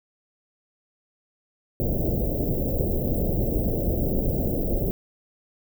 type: band-stop noise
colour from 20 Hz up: pink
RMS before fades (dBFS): -24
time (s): 1.8-4.91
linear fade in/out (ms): 0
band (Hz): 620 to 16000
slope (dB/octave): 48
effects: none